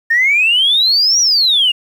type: exponential two-way sweep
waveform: sine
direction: up then down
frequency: 1799 to 5860 to 2781 Hz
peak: -8 dBFS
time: 0.1-1.72 s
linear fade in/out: 10 ms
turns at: 1.2 s
effects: tanh soft clip ceiling -4 dBFS + 7-bit